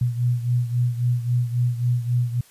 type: beating tone pair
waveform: sine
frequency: 121.1 / 124.8 Hz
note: B2 / B2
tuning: -34 / +19 cents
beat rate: 3.7 Hz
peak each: -20 / -25 dBFS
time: 0.01-2.41 s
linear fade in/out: 5 ms
effects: white hiss -53 dBFS RMS until 2.5 s + resampled to 32000 Hz